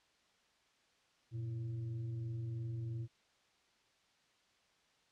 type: tone with frequency modulation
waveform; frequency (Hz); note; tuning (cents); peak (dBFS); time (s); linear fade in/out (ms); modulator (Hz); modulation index
sine; 118.5; A#2; +29; -38; 1.31-3.08; 50; 214; 0.39
effects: white hiss -72 dBFS RMS until 5.11 s + low-pass 5000 Hz 12 dB/octave